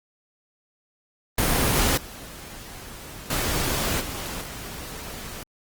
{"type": "noise with level steps", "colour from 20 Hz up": "pink", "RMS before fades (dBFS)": [-21, -40, -25, -32, -36], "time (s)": [1.38, 5.43], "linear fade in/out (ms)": 2, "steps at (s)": [1.97, 3.3, 4, 4.41], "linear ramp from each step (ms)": 5, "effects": ["Opus 24 kbps"]}